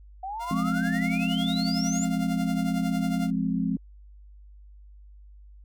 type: exponential sweep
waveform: sine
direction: up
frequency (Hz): 740 to 7330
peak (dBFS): -31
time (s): 0.23-2.05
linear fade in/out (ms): 5
type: tone with tremolo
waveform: sawtooth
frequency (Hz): 698.5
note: F5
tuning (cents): 0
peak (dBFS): -28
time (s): 0.39-3.31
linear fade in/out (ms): 50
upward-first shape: triangle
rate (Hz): 11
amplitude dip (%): 75
type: chord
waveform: sine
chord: F minor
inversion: none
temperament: just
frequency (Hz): 174.61 / 209.5 / 261.9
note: F3 / Ab3 / C4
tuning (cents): 0 / +15 / +2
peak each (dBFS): -28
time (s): 0.51-3.77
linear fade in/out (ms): 2
effects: added 50 Hz sine -46 dBFS peak until 5.64 s